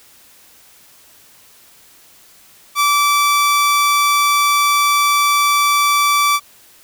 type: tone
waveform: sawtooth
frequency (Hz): 1160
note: D6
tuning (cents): -22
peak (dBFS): -8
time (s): 2.75-6.4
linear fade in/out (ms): 50
effects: white hiss -47 dBFS RMS until 6.83 s